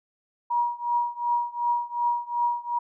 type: tone with tremolo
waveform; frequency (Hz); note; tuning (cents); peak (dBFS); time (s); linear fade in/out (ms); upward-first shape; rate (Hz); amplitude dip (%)
sine; 956; A#5; +43; -19; 0.5-2.79; 10; triangle; 2.7; 95
effects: none